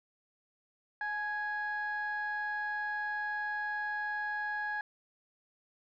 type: tone pair together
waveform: sine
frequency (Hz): 844.1 / 1661.2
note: G#5 / G#6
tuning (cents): +28 / 0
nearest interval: octave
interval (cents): 1172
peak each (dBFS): -36 / -33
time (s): 1.01-4.81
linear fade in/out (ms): 2
effects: tanh soft clip ceiling -28 dBFS

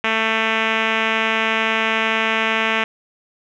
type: tone with low-pass filter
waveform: 5% pulse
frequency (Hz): 222.2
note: A3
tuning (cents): +17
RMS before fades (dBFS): -19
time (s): 0.04-2.84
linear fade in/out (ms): 2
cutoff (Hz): 2700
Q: 2
effects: none

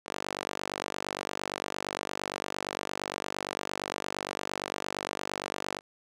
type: tone with high-pass filter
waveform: sawtooth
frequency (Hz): 48.71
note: G1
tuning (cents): -10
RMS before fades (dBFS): -37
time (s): 0.05-5.81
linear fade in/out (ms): 50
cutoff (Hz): 500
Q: 0.78
effects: low-pass 9000 Hz 12 dB/octave

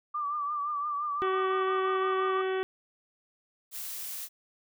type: tone with vibrato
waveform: sine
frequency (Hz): 1174.7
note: D6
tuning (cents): 0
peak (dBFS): -29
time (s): 0.14-2.42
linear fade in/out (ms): 10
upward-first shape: triangle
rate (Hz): 5.8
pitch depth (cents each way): 63
type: harmonic tone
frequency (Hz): 378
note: F#4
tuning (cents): +37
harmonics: 1 / 2 / 3 / 4 / 5 / 6 / 7 / 8 / 9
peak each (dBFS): -28 / -39 / -40 / -40 / -42 / -48 / -49 / -49 / -49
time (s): 1.22-2.63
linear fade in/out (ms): 0
type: noise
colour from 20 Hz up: blue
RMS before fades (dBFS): -38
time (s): 3.71-4.29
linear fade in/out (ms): 50
effects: none

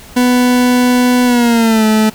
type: tone with pitch glide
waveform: 40% pulse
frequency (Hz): 247.9 to 217.1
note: B3 to A3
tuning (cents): +7 to -23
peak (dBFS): -7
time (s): 0.16-2.1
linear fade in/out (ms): 10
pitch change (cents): -230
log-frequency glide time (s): 1.25-1.85
effects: pink hiss -36 dBFS RMS until 2.14 s

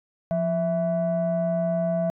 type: tone pair together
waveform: sine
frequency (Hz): 174.4 / 658.4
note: F3 / E5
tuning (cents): -2 / -2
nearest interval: octave + major seventh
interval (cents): 2300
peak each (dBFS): -24 / -22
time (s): 0.31-2.1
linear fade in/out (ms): 0
effects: tanh soft clip ceiling -17 dBFS

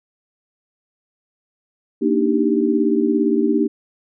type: chord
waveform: sine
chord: Eb major seventh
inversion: second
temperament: equal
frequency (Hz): 233.1 / 293.7 / 311.1 / 392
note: Bb3 / D4 / Eb4 / G4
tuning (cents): 0 / 0 / 0 / 0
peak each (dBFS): -20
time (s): 2.01-3.68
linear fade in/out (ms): 20
effects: none

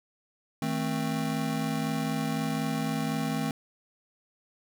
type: chord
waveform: square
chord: A diminished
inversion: second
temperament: just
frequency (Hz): 158.4 / 220 / 264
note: Eb3 / A3 / C4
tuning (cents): +31 / 0 / +16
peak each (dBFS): -33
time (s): 0.62-3.51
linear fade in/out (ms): 2
effects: none

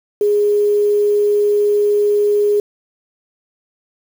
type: tone with quantisation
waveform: sine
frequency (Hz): 413.4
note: G#4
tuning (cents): -8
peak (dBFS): -11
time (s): 0.21-2.6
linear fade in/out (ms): 2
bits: 6
effects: none

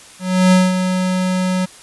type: tone with ADSR envelope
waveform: square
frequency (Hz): 184.6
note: F#3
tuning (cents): -4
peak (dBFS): -8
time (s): 0.19-1.66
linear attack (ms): 330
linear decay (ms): 200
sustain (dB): -8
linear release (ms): 14
effects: white hiss -41 dBFS RMS until 1.82 s + resampled to 24000 Hz

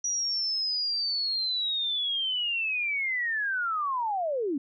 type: linear sweep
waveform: sine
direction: down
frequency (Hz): 5830 to 257.8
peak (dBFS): -26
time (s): 0.04-4.58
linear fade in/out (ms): 5
effects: none

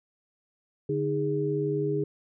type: tone cluster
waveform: sine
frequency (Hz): 146.5 / 311.9 / 410.6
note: D3 / D#4 / G#4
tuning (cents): -4 / +4 / -20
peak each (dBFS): -30 / -32 / -27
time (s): 0.89-2.04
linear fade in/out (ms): 5
effects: none

